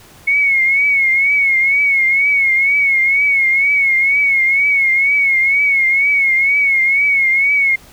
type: tone with vibrato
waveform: sine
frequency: 2195 Hz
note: C#7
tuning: 18 cents flat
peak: -10 dBFS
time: 0.27-7.76 s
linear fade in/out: 10 ms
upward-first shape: triangle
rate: 2.1 Hz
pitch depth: 83 cents each way
effects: pink hiss -43 dBFS RMS until 7.92 s